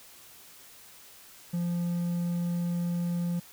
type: tone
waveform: triangle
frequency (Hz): 173.4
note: F3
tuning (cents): -12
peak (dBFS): -25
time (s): 1.53-3.4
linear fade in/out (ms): 10
effects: white hiss -52 dBFS RMS until 3.52 s